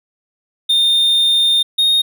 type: tone pair in turn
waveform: triangle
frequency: 3636 / 3708 Hz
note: A#7 / A#7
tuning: -44 / -10 cents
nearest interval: unison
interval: 34 cents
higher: second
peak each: -9 dBFS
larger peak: neither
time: 0.69-1.63 / 1.78-2.02 s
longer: first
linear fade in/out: 10 ms
effects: none